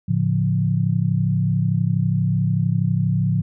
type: chord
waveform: sine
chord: A augmented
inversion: none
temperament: equal with one note detuned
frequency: 110 / 141.75 / 174.61 Hz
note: A2 / C#3 / E#3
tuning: 0 / +39 / 0 cents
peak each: -21 dBFS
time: 0.08-3.42 s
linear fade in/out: 10 ms
effects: none